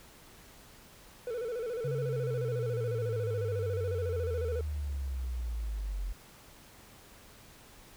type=tone with vibrato; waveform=triangle; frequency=470 Hz; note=A#4; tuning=14 cents sharp; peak=-31 dBFS; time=1.27-4.61 s; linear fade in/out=2 ms; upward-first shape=square; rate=14 Hz; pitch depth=87 cents each way
type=linear sweep; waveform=sine; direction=down; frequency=138.59 to 43.65 Hz; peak=-32 dBFS; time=1.84-6.13 s; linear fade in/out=10 ms
effects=pink hiss -55 dBFS RMS until 7.96 s